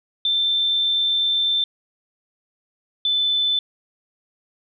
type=tone pair in turn; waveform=sine; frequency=3556 / 3517 Hz; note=A7 / A7; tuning=+18 / -1 cents; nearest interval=unison; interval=19 cents; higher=first; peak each=-17 dBFS; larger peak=neither; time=0.25-1.64 / 3.05-3.59 s; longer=first; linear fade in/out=2 ms; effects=none